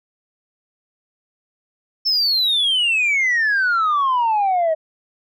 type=exponential sweep; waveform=sine; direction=down; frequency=5360 to 622.3 Hz; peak=-13 dBFS; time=2.05-4.75 s; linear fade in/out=20 ms; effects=tanh soft clip ceiling -13 dBFS